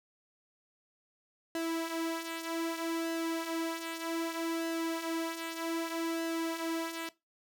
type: tone with flanger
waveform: sawtooth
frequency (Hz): 329.6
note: E4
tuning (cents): 0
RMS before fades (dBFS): -35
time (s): 1.55-7.09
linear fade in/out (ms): 2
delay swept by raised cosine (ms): 0.86 to 6.26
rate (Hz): 0.64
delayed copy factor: -0.55
effects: noise-tail reverb RT60 0.2 s tail -18 dB re dry